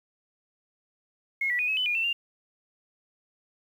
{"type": "tone with pitch steps", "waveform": "sine", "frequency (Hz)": [2164, 1949, 2472, 2569, 3010, 2432, 2682, 2789], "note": ["C#7", "B6", "D#7", "E7", "F#7", "D#7", "E7", "F7"], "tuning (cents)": [-42, -23, -12, -45, 29, -40, 29, -3], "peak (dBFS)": -24, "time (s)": [1.41, 2.13], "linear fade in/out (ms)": 5, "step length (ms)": 90, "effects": ["9-bit"]}